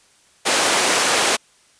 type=high-pass noise; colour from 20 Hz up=pink; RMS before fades=-17 dBFS; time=0.45-1.37 s; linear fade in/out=20 ms; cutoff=440 Hz; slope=12 dB/octave; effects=white hiss -55 dBFS RMS until 1.79 s + resampled to 22050 Hz